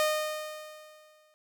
sawtooth tone with exponential decay, 614 Hz, D#5, 23 cents flat, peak -19 dBFS, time 0-1.34 s, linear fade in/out 0 ms, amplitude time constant 290 ms, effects none

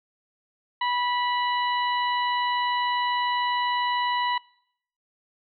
harmonic tone with a mistuned harmonic, 980 Hz, B5, 14 cents flat, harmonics 1 / 2 / 3 / 4, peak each -24 / -30 / -34 / -36 dBFS, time 0.81-4.38 s, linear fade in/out 5 ms, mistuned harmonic 4, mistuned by +16 cents, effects noise-tail reverb RT60 0.7 s tail -23 dB re dry

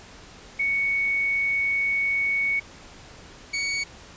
sine / sawtooth tone pair in turn, 2225 / 2238 Hz, C#7 / C#7, +6 / +16 cents, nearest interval unison, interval 10 cents, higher second, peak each -21 dBFS, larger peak neither, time 0.59-2.6 / 3.53-3.84 s, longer first, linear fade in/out 10 ms, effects pink hiss -46 dBFS RMS until 4.16 s + resampled to 16000 Hz

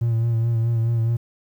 triangle tone with vibrato, 115.4 Hz, A#2, 17 cents flat, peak -15 dBFS, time 0.01-1.17 s, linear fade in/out 10 ms, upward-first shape sine, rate 4.7 Hz, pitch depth 34 cents each way, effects tanh soft clip ceiling -11 dBFS + 9-bit

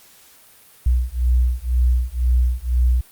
sine beating tone pair, 60.6 / 62.6 Hz, B1 / B1, -32 / +24 cents, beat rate 2 Hz, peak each -18 dBFS, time 0.86-3.01 s, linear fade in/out 5 ms, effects white hiss -49 dBFS RMS until 3.11 s + Opus 48 kbps

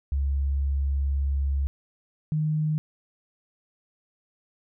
sine tone pair in turn, 69.3 / 153.96 Hz, C#2 / D#3, 0 / -18 cents, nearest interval octave + major second, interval 1382 cents, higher second, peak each -22 dBFS, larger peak neither, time 0.12-1.67 / 2.32-2.78 s, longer first, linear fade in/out 0 ms, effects none

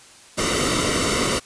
pink noise with comb filter, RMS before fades -21 dBFS, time 0.37-1.4 s, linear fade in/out 20 ms, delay 1.2 ms, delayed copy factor -0.75, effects white hiss -47 dBFS RMS until 1.45 s + resampled to 22050 Hz

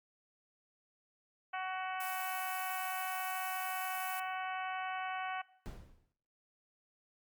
harmonic tone, 374.1 Hz, F#4, 19 cents sharp, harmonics 2 / 3 / 4 / 5 / 6 / 7 / 8, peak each -39 / -43 / -43 / -49 / -48 / -49 / -53 dBFS, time 1.53-5.42 s, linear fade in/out 10 ms
violet noise, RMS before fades -44 dBFS, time 2-4.2 s, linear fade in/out 5 ms
brown noise with exponential decay, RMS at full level -40 dBFS, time 5.66-6.12 s, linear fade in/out 0 ms, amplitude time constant 98 ms
effects noise-tail reverb RT60 0.7 s tail -20 dB re dry + Opus 48 kbps

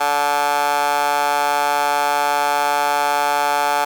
15% pulse tone with high-pass filter, 144.9 Hz, D3, 23 cents flat, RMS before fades -18 dBFS, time 0-3.85 s, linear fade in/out 10 ms, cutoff 870 Hz, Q 9.5, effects 7-bit

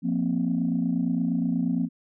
sine chord, F suspended fourth, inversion none, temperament equal, 174.61 / 233.1 / 261.6 Hz, F3 / Bb3 / C4, 0 / 0 / 0 cents, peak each -26 dBFS, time 0.02-1.89 s, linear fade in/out 50 ms, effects tanh soft clip ceiling -15 dBFS

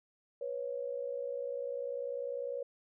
sine tone pair together, 490.4 / 550.5 Hz, B4 / C#5, -12 / -12 cents, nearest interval major second, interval 200 cents, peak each -38 / -38 dBFS, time 0.41-2.63 s, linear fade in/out 5 ms, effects none

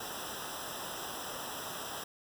pink noise with comb filter, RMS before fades -41 dBFS, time 0-2.04 s, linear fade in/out 5 ms, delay 0.45 ms, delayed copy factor -0.95, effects none

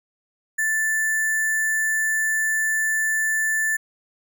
sine tone with sample-and-hold, 1760 Hz, A6, in tune, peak -19 dBFS, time 0.58-3.77 s, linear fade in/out 10 ms, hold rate 8820 Hz, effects none

